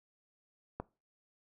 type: click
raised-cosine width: 1 ms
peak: -23 dBFS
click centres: 0.8 s
effects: noise-tail reverb RT60 0.3 s tail -21 dB re dry